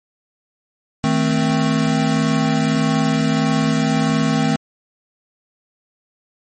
square chord, A diminished, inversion second, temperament equal with one note detuned, 157.37 / 220 / 261.6 Hz, Eb3 / A3 / C4, +20 / 0 / 0 cents, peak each -20 dBFS, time 1.04-4.56 s, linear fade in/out 0 ms, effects MP3 32 kbps

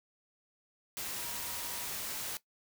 sine tone in noise, 955 Hz, A#5, 42 cents sharp, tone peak -50 dBFS, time 1.18-1.85 s, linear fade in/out 0 ms, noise white, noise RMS -39 dBFS, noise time 0.97-2.37 s, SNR -14 dB, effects noise-tail reverb RT60 0.1 s tail -17 dB re dry

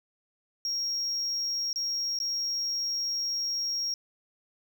triangle tone with dropouts, 5588 Hz, F8, in tune, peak -26 dBFS, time 0.65-3.94 s, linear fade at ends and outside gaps 1 ms, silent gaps 1.73-1.759 / 2.189-2.201 s, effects tanh soft clip ceiling -22 dBFS + 11-bit

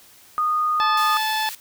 sine tone, 1232 Hz, D#6, 17 cents flat, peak -18 dBFS, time 0.38-1.17 s, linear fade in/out 0 ms
harmonic tone, 870 Hz, A5, 20 cents flat, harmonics 1 / 2 / 3 / 4 / 5 / 6, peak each -23 / -27 / -32 / -29 / -34 / -35 dBFS, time 0.8-1.49 s, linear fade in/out 0 ms
white high-pass noise, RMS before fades -34 dBFS, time 0.97-1.55 s, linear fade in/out 2 ms, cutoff 1700 Hz, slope 12 dB/octave
effects white hiss -50 dBFS RMS until 1.6 s

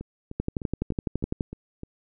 two click trains, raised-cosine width 3 ms, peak -23 / -13 dBFS, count 7 / 13, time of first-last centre 0.01-1.834 / 0.4-1.408 s, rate 3.29 / 11.9 Hz, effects none

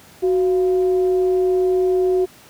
sine tone with frequency modulation, 370 Hz, F#4, in tune, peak -14 dBFS, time 0.22-2.26 s, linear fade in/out 20 ms, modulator 322 Hz, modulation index 0.35, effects pink hiss -46 dBFS RMS until 2.49 s + high-pass 100 Hz 12 dB/octave

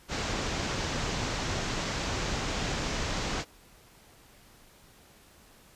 pink low-pass noise, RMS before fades -32 dBFS, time 0.08-3.45 s, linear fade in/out 50 ms, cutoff 7200 Hz, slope 48 dB/octave, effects pink hiss -57 dBFS RMS until 5.75 s + resampled to 32000 Hz

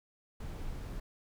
brown noise, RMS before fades -40 dBFS, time 0.4-1 s, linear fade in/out 5 ms, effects none

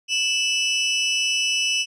30% pulse tone pair together, 2632 / 2954 Hz, E7 / F#7, -3 / -3 cents, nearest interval major second, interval 200 cents, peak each -20 / -19 dBFS, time 0.08-1.86 s, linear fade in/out 50 ms, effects resampled to 22050 Hz

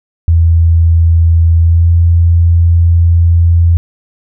sine tone with pitch glide, 83 to 84.7 Hz, E2 to E2, +12 to +48 cents, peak -4 dBFS, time 0.28-3.77 s, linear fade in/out 0 ms, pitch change +36 cents, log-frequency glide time 1.61-1.9 s, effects none

